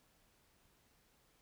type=silence; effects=pink hiss -72 dBFS RMS until 1.41 s